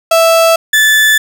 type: tone pair in turn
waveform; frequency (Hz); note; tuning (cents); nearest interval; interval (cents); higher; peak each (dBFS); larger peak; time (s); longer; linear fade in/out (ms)
35% pulse; 659.3 / 1743.9; E5 / A6; 0 / -16; octave + perfect fourth; 1684; second; -4; neither; 0.11-0.56 / 0.73-1.18; neither; 5
effects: none